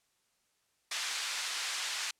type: band-pass noise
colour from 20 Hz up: white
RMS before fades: -36 dBFS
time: 0.91-2.11 s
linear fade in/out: 5 ms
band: 1200 to 5900 Hz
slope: 12 dB/octave
effects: white hiss -75 dBFS RMS until 2.19 s + low-pass 10000 Hz 12 dB/octave